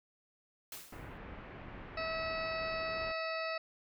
white noise with exponential decay, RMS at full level -43 dBFS, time 0.72-1.18 s, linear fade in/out 2 ms, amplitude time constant 100 ms
pink low-pass noise, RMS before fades -48 dBFS, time 0.92-3.12 s, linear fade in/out 5 ms, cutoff 2400 Hz, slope 24 dB/octave
harmonic tone, 647 Hz, E5, 32 cents flat, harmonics 1 / 2 / 3 / 4 / 6 / 7 / 8, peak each -38 / -41 / -43 / -43 / -51 / -48 / -52 dBFS, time 1.97-3.58 s, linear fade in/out 5 ms
effects none

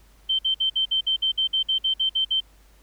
sine tone bursts, 3111 Hz, G7, 14 cents flat, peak -19 dBFS, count 14, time 0.29-2.405 s, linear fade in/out 10 ms, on 100 ms, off 55 ms, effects added 50 Hz sine -52 dBFS peak until 2.82 s + pink hiss -59 dBFS RMS until 2.82 s

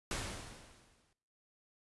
pink noise with exponential decay, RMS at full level -36 dBFS, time 0.11-1.13 s, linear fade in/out 1 ms, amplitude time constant 220 ms, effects noise-tail reverb RT60 0.8 s tail -20 dB re dry + resampled to 24000 Hz

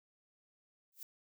violet noise with exponential growth, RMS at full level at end -42 dBFS, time 0.92-1.03 s, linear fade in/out 2 ms, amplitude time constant 23 ms, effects none

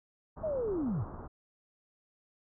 pink low-pass noise, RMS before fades -44 dBFS, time 0.36-1.28 s, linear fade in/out 20 ms, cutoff 1300 Hz, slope 48 dB/octave
sine linear sweep, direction down, 656 to 87.8 Hz, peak -30 dBFS, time 0.43-1.04 s, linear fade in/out 10 ms
effects none

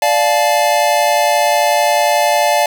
square chord, D minor, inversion none, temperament equal with one note detuned, 587.3 / 698.5 / 862.4 Hz, D5 / F5 / A5, 0 / 0 / -35 cents, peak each -16 dBFS, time 0.02-2.66 s, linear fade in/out 2 ms, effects none

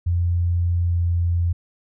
sine tone with pitch glide, 86.8 to 86.15 Hz, F2 to F2, -10 to -23 cents, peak -17 dBFS, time 0.06-1.53 s, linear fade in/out 10 ms, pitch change -13 cents, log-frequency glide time 0.83-1 s, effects none

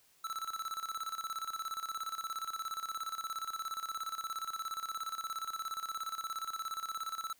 square tone with tremolo, 1318.5 Hz, E6, in tune, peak -36 dBFS, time 0.24-7.33 s, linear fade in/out 5 ms, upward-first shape square, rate 17 Hz, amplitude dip 75%, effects white hiss -67 dBFS RMS until 7.39 s

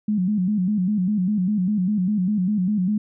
sine tone with vibrato, 196 Hz, G3, in tune, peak -18 dBFS, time 0.08-2.98 s, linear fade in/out 5 ms, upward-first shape square, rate 5 Hz, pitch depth 130 cents each way, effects none

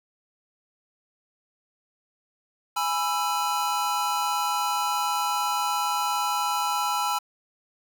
square chord, E major, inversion first, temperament equal with one note detuned, 830.6 / 987.8 / 1331.5 Hz, G#5 / B5 / E6, 0 / 0 / +17 cents, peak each -29 dBFS, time 2.76-7.19 s, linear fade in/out 10 ms, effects 8-bit

